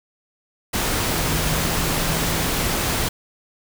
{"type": "tone in noise", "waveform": "sine", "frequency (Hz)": 159.7, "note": "D#3", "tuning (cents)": 45, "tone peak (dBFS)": -28, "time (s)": [1.1, 2.46], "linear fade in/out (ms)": 10, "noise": "pink", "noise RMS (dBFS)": -22, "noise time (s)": [0.73, 3.09], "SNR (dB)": -9, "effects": []}